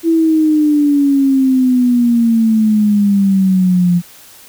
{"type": "exponential sweep", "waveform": "sine", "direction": "down", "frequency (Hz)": [333, 173.1], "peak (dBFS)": -8, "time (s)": [0.03, 4.02], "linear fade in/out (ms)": 50, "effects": ["white hiss -40 dBFS RMS until 4.48 s"]}